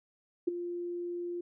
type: tone with ADSR envelope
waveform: sine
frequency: 349.2 Hz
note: F4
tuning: in tune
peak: -22 dBFS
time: 0.47-1.41 s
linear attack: 11 ms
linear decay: 11 ms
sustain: -12 dB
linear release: 6 ms
effects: none